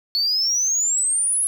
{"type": "exponential sweep", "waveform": "sine", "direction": "up", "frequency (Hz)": [4388, 10880], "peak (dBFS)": -16, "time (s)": [0.15, 1.47], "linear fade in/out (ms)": 0, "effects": ["tanh soft clip ceiling -15 dBFS", "8-bit"]}